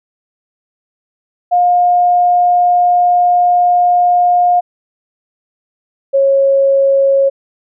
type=tone pair in turn; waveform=sine; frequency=711 / 547.3 Hz; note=F5 / C#5; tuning=+31 / -22 cents; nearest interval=perfect fourth; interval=453 cents; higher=first; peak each=-7 dBFS; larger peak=neither; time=1.51-4.61 / 6.13-7.3 s; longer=first; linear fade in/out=20 ms; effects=none